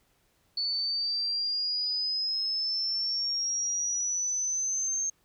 sine exponential sweep, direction up, 4457 to 6400 Hz, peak -27 dBFS, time 0.57-5.1 s, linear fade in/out 5 ms, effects pink hiss -69 dBFS RMS until 5.24 s

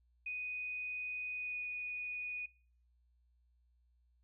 sine tone with pitch glide, 2489 to 2472 Hz, D#7 to D#7, 0 to -12 cents, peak -38 dBFS, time 0.26-2.46 s, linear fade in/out 5 ms, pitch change -12 cents, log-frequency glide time 1.34-1.62 s, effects noise-tail reverb RT60 0.5 s tail -25 dB re dry + added 60 Hz sine -69 dBFS peak until 4.23 s

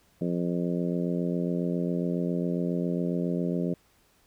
harmonic tone, 87.31 Hz, F2, in tune, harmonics 2 / 3 / 4 / 5 / 6 / 7, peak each -28 / -32 / -34 / -36 / -38 / -39 dBFS, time 0.21-3.74 s, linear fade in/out 5 ms, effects pink hiss -64 dBFS RMS until 4.26 s

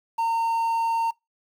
triangle tone with quantisation, 915 Hz, A#5, 32 cents flat, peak -19 dBFS, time 0.18-1.11 s, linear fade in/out 10 ms, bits 8, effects noise-tail reverb RT60 0.2 s tail -24 dB re dry

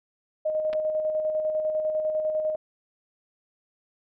sine tone with tremolo, 620 Hz, D#5, 6 cents flat, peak -22 dBFS, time 0.45-2.56 s, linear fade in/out 10 ms, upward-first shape square, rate 10 Hz, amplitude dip 35%
clicks, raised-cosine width 0.3 ms, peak -22 dBFS, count 2, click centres 0.73 / 0.734 s
effects none

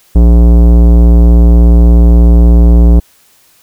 sine tone with tanh clipping, 58.27 Hz, A#1, in tune, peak -3 dBFS, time 0.15-3 s, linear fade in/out 10 ms, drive 17 dB, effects white hiss -47 dBFS RMS until 3.62 s

